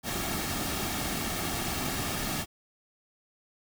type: noise with comb filter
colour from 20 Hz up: pink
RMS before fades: -32 dBFS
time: 0.03-2.46 s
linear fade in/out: 50 ms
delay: 2 ms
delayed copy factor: -0.5
effects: none